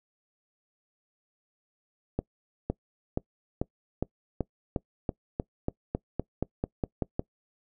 accelerating click train, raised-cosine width 2 ms, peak -14 dBFS, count 17, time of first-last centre 2.19-7.194 s, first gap 510 ms, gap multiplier 0.93, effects noise-tail reverb RT60 0.1 s tail -23 dB re dry

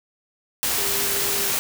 sine tone in noise, 400 Hz, G4, 35 cents sharp, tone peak -32 dBFS, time 0.78-1.5 s, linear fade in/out 0 ms, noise white, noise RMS -23 dBFS, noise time 0.63-1.59 s, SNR -12 dB, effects none

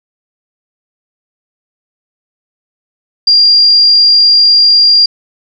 sine tone, 4784 Hz, D8, 31 cents sharp, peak -3 dBFS, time 3.27-5.06 s, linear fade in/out 5 ms, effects none

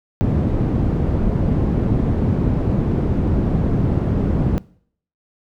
white low-pass noise, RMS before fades -18 dBFS, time 0.21-4.58 s, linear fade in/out 0 ms, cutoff 210 Hz, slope 12 dB/octave, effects noise-tail reverb RT60 0.6 s tail -22 dB re dry

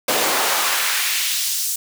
pink noise with high-pass filter sweep, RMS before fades -20 dBFS, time 0.08-1.76 s, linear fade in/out 5 ms, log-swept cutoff 340 to 7200 Hz, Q 1, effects none

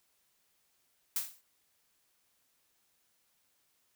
blue noise with exponential decay, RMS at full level -29 dBFS, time 1.16-1.41 s, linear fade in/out 2 ms, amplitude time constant 53 ms, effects white hiss -74 dBFS RMS until 3.95 s

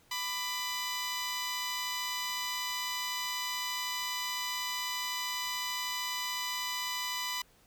10% pulse tone pair together, 996 / 1184.5 Hz, B5 / D6, +14 / +14 cents, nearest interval minor third, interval 300 cents, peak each -25 / -34 dBFS, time 0.11-7.42 s, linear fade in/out 5 ms, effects pink hiss -64 dBFS RMS until 7.66 s

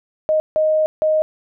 sine tone bursts at uneven times, 622.3 Hz, D#5, in tune, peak -13 dBFS, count 3, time 0.29-0.4 / 0.56-0.86 / 1.02-1.22 s, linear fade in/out 0 ms, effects none

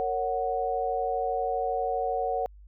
sine chord, F# major, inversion first, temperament just, 462.5 / 555 / 740 Hz, A#4 / C#5 / F#5, -14 / +2 / 0 cents, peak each -31 / -32 / -28 dBFS, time 0-2.46 s, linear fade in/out 0 ms, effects added 50 Hz sine -47 dBFS peak until 2.67 s

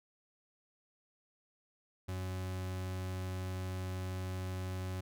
40% pulse tone, 92.8 Hz, F#2, 6 cents sharp, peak -36 dBFS, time 2.08-5.01 s, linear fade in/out 10 ms, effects none

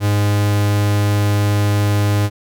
45% pulse tone, 102.9 Hz, G#2, 16 cents flat, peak -13 dBFS, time 0-2.3 s, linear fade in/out 50 ms, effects none

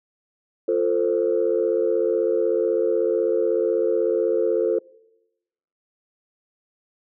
sine chord, F major, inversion none, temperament equal with one note detuned, 349.2 / 447.2 / 523.3 Hz, F4 / A4 / C5, 0 / +28 / 0 cents, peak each -23 / -20 / -23 dBFS, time 0.68-4.79 s, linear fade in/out 5 ms, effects noise-tail reverb RT60 1.0 s tail -24 dB re dry + tanh soft clip ceiling -10 dBFS

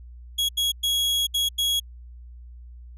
40% pulse tone bursts at uneven times, 3322 Hz, G#7, in tune, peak -20 dBFS, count 5, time 0.38-0.49 / 0.57-0.72 / 0.83-1.27 / 1.34-1.49 / 1.58-1.8 s, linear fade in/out 10 ms, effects added 60 Hz sine -40 dBFS peak until 2.97 s + resampled to 32000 Hz

